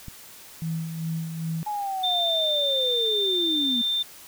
click, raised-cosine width 5 ms, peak -25 dBFS, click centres 0.083 s
sine tone with tremolo, 162.6 Hz, E3, 23 cents flat, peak -25 dBFS, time 0.62-1.63 s, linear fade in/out 0 ms, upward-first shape sine, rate 2.5 Hz, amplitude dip 50%
sine linear sweep, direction down, 851 to 228.6 Hz, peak -26 dBFS, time 1.66-3.82 s, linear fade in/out 10 ms
sine tone, 3586 Hz, A7, 32 cents sharp, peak -22 dBFS, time 2.03-4.03 s, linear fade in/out 10 ms
effects white hiss -46 dBFS RMS until 4.27 s

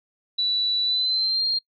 sine tone with pitch glide, 3951 to 4210 Hz, B7 to C8, 0 to +10 cents, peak -20 dBFS, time 0.38-1.59 s, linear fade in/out 10 ms, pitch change +110 cents, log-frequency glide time 0.84-1.45 s, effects noise-tail reverb RT60 0.1 s tail -25 dB re dry

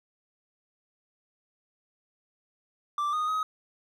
triangle tone with pitch steps, 1174 / 1236 / 1264 Hz, D6 / D#6 / D#6, -1 / -12 / +27 cents, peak -24 dBFS, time 2.98-3.43 s, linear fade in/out 2 ms, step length 150 ms, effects none

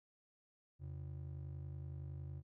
triangle ring-modulated tone, 110 Hz, A2, in tune, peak -39 dBFS, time 0.79-2.43 s, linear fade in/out 50 ms, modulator 25.4 Hz, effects none

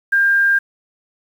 sine tone, 1600 Hz, G6, 35 cents sharp, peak -11 dBFS, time 0.12-0.59 s, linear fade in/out 10 ms, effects 7-bit

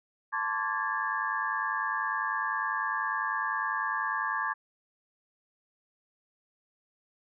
sine tone cluster, 883 / 1049 / 1149 / 1644 / 1754 Hz, A5 / C6 / D6 / G#6 / A6, +6 / +4 / -38 / -18 / -6 cents, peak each -36 / -35 / -33 / -33 / -37 dBFS, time 0.32-4.54 s, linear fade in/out 20 ms, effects none

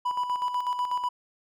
triangle tone with tremolo, 987.8 Hz, B5, in tune, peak -22 dBFS, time 0.05-1.09 s, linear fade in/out 10 ms, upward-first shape square, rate 8.1 Hz, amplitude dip 55%, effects none

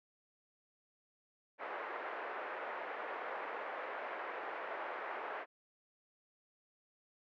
pink band-pass noise, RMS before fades -43 dBFS, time 1.58-5.46 s, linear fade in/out 50 ms, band 460 to 2000 Hz, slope 24 dB/octave, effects none

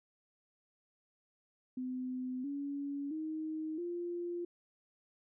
sine tone with pitch steps, 254.7 / 282.6 / 313.6 / 347.9 Hz, C4 / C#4 / D#4 / F4, -46 / +34 / +14 / -7 cents, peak -36 dBFS, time 1.77-4.45 s, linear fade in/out 5 ms, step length 670 ms, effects none

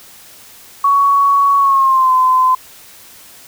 sine tone with pitch glide, 1119 to 1026.1 Hz, C#6 to C6, +16 to -34 cents, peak -8 dBFS, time 0.84-2.55 s, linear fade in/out 5 ms, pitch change -150 cents, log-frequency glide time 1.58-2.13 s, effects white hiss -40 dBFS RMS until 3.47 s

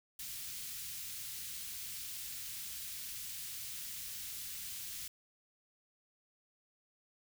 white band-stop noise, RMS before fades -44 dBFS, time 0.19-5.08 s, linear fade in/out 5 ms, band 140 to 2400 Hz, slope 12 dB/octave, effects none

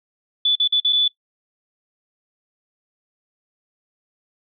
sine tone with dropouts, 3470 Hz, A7, 25 cents flat, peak -14 dBFS, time 0.45-1.08 s, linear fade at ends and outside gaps 5 ms, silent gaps 0.555-0.599 / 0.677-0.723 / 0.802-0.847 / 0.926-0.929 s, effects noise-tail reverb RT60 0.1 s tail -20 dB re dry

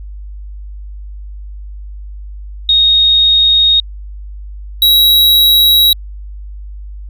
sine / square tone pair in turn, 3729 / 3864 Hz, A#7 / B7, 0 / -39 cents, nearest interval minor second, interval 61 cents, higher second, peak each -6 dBFS, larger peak neither, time 2.69-3.8 / 4.82-5.93 s, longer neither, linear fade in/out 2 ms, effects added 50 Hz sine -25 dBFS peak until 7.09 s

